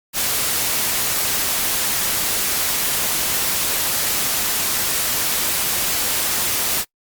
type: noise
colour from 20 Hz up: white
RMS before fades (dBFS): -20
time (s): 0.13-6.85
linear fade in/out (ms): 50
effects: noise-tail reverb RT60 0.1 s tail -24 dB re dry + Opus 48 kbps